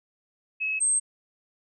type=tone pair in turn; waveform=sine; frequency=2574 / 8353 Hz; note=E7 / C9; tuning=-42 / -4 cents; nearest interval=octave + minor sixth; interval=2038 cents; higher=second; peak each=-25 / -20 dBFS; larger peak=second; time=0.6-0.8 / 0.8-1 s; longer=neither; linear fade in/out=20 ms; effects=none